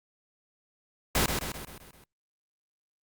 pink noise with echo, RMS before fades -25 dBFS, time 1.15-1.26 s, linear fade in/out 2 ms, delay 130 ms, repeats 6, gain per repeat -5 dB, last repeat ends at 2.04 s, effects Opus 48 kbps

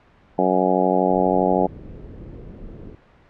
harmonic tone, 92.5 Hz, F#2, in tune, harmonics 2 / 3 / 4 / 5 / 6 / 7 / 8 / 9, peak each -24 / -24 / -24 / -24 / -24 / -24 / -24 / -24 dBFS, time 0.38-1.67 s, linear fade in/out 10 ms
pink low-pass noise, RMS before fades -38 dBFS, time 1.1-2.95 s, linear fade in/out 2 ms, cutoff 470 Hz, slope 24 dB/octave
effects pink hiss -53 dBFS RMS until 3.29 s + low-pass 2000 Hz 12 dB/octave

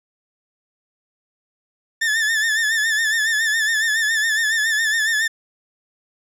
40% pulse tone with vibrato, 1768 Hz, A6, 8 cents sharp, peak -16 dBFS, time 2.01-5.28 s, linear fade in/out 10 ms, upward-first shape sine, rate 7.2 Hz, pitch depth 68 cents each way, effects low-pass 11000 Hz 12 dB/octave

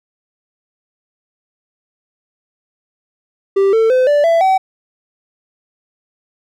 triangle tone with pitch steps, 392 / 447.7 / 511.3 / 584 / 666.9 / 761.7 Hz, G4 / A4 / C5 / D5 / E5 / G5, 0 / +30 / -40 / -10 / +20 / -50 cents, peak -7 dBFS, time 3.56-4.58 s, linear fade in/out 10 ms, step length 170 ms, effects none

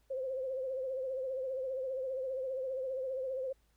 sine tone with vibrato, 523.3 Hz, C5, in tune, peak -34 dBFS, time 0.1-3.53 s, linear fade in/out 10 ms, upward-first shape triangle, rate 15 Hz, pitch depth 72 cents each way, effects added 55 Hz sine -69 dBFS peak until 3.76 s + pink hiss -75 dBFS RMS until 3.76 s

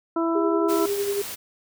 harmonic tone, 331.8 Hz, E4, 11 cents sharp, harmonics 1 / 2 / 3 / 4, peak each -22 / -29 / -30 / -30 dBFS, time 0.16-0.86 s, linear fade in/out 5 ms
sine tone with tremolo, 403.2 Hz, G4, 49 cents sharp, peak -21 dBFS, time 0.35-1.22 s, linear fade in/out 5 ms, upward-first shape sine, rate 11 Hz, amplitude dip 45%
white noise, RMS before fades -34 dBFS, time 0.68-1.36 s, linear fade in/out 20 ms
effects none

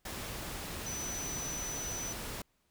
sine tone in noise, 5990 Hz, F#8, 20 cents sharp, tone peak -38 dBFS, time 0.86-2.13 s, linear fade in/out 5 ms, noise pink, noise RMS -41 dBFS, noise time 0.05-2.42 s, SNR 0 dB, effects pink hiss -75 dBFS RMS until 2.7 s

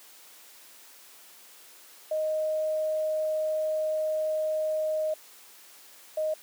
sine tone pair in turn, 622.3 / 622.3 Hz, D#5 / D#5, 0 / 0 cents, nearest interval unison, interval 0 cents, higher neither, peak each -25 dBFS, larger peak neither, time 2.11-5.14 / 6.17-6.34 s, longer first, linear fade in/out 5 ms, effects white hiss -52 dBFS RMS until 6.42 s + high-pass 300 Hz 12 dB/octave

